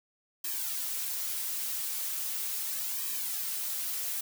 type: noise with flanger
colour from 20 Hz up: blue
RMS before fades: -34 dBFS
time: 0.44-4.21 s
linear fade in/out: 5 ms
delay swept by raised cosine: 1.4 to 6.9 ms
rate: 0.38 Hz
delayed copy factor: -0.7
effects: none